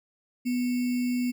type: tone with sample-and-hold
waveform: sine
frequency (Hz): 246.9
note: B3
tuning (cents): 0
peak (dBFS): -24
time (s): 0.45-1.32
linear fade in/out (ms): 20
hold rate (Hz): 2450
effects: none